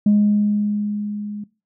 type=tone with level ramp; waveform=sine; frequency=207.7 Hz; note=G#3; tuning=in tune; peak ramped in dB=-9 to -27 dBFS; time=0.06-1.44 s; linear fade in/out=5 ms; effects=noise-tail reverb RT60 0.3 s tail -20 dB re dry + tanh soft clip ceiling -8 dBFS